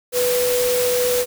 sine tone in noise, 493.9 Hz, B4, in tune, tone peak -17 dBFS, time 0.12-1.26 s, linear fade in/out 50 ms, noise white, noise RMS -24 dBFS, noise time 0.12-1.26 s, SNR +4 dB, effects none

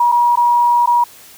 sine tone with dropouts, 958 Hz, A#5, 47 cents sharp, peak -9 dBFS, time 0-1.04 s, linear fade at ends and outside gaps 5 ms, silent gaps 0.118-0.122 / 0.357-0.372 / 0.86-0.873 s, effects white hiss -41 dBFS RMS until 1.37 s

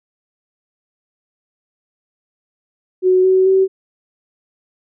sine tone with pitch steps, 370 / 375.8 / 381.7 Hz, F#4 / F#4 / G4, 0 / +27 / -46 cents, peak -9 dBFS, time 3.02-3.68 s, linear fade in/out 50 ms, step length 220 ms, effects none

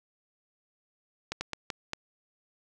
slowing click train, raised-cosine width 0.2 ms, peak -15 dBFS, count 5, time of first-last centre 1.32-1.934 s, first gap 90 ms, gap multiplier 1.37, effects none

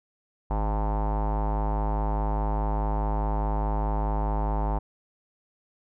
square tone with low-pass filter, 52.4 Hz, G#1, 16 cents sharp, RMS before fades -26 dBFS, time 0.5-4.79 s, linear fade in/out 10 ms, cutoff 880 Hz, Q 5.4, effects none

